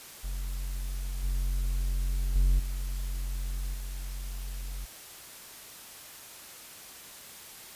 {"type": "tone with level steps", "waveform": "triangle", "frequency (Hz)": 45.17, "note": "F#1", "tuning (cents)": -41, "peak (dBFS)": [-29, -24, -18, -28, -32], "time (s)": [0.23, 4.86], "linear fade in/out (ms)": 20, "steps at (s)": [1.23, 2.35, 2.59, 3.74], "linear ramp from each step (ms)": 5, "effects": ["white hiss -47 dBFS RMS until 7.75 s", "resampled to 32000 Hz"]}